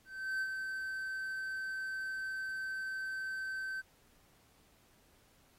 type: tone with ADSR envelope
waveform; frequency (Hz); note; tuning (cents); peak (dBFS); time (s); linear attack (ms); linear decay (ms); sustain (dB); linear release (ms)
triangle; 1544; G6; -27; -30; 0.05-3.82; 360; 57; -5; 23
effects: pink hiss -68 dBFS RMS until 5.58 s + AAC 48 kbps